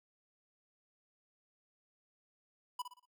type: tone with echo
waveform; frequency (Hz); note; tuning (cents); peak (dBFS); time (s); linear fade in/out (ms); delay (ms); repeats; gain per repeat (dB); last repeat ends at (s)
square; 987.8; B5; 0; -37; 2.79-2.82; 5; 59; 4; -8; 3.056
effects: noise-tail reverb RT60 0.1 s tail -23 dB re dry